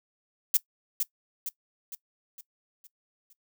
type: noise with echo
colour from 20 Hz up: violet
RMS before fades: -21 dBFS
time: 0.54-0.57 s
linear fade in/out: 2 ms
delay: 460 ms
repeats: 6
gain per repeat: -6 dB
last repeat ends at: 3.33 s
effects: noise-tail reverb RT60 0.1 s tail -20 dB re dry